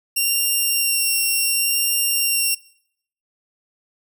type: tone with vibrato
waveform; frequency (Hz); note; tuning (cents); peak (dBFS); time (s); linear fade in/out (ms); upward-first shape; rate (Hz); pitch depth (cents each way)
5% pulse; 2761; F7; -20; -9; 0.16-2.55; 10; sine; 0.69; 14
effects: noise-tail reverb RT60 0.7 s tail -23 dB re dry